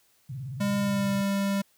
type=tone with vibrato; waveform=sine; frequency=130.81 Hz; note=C3; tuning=in tune; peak=-33 dBFS; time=0.29-1.22 s; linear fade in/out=10 ms; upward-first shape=square; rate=18 Hz; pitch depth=150 cents each way
type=tone with pitch glide; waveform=square; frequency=201.8 to 198.22 Hz; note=G#3 to G3; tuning=-49 to +20 cents; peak=-25 dBFS; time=0.6-1.62 s; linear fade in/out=10 ms; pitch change=-31 cents; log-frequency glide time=0.78-1.11 s
effects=white hiss -65 dBFS RMS until 1.77 s